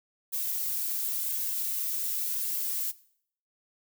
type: noise with flanger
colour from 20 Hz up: violet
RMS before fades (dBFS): -31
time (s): 0.32-2.92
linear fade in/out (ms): 20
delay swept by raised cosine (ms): 1.8 to 2.6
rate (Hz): 0.92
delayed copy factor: +0.5
effects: noise-tail reverb RT60 0.6 s tail -19 dB re dry